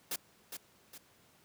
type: noise with echo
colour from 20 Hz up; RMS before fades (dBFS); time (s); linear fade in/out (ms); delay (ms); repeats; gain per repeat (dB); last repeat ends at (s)
white; -36; 0.11-0.16; 5; 410; 2; -7; 0.98
effects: pink hiss -65 dBFS RMS until 1.44 s + high-pass 100 Hz 12 dB/octave